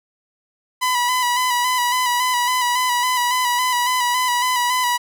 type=tone with vibrato; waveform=sawtooth; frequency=990 Hz; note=B5; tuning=4 cents sharp; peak=-13 dBFS; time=0.81-4.98 s; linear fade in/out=20 ms; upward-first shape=square; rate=3.6 Hz; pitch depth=32 cents each way; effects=none